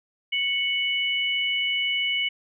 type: tone pair together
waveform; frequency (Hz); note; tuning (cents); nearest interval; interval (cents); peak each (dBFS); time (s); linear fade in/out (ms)
sine; 2217 / 2959; C#7 / F#7; 0 / -1; perfect fourth; 499; -25; 0.32-2.29; 10
effects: none